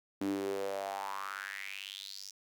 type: tone with high-pass filter sweep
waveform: sawtooth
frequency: 98 Hz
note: G2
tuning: in tune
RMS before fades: -39 dBFS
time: 0.21-2.31 s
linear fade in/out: 5 ms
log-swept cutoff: 260 to 5700 Hz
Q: 5.9
effects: none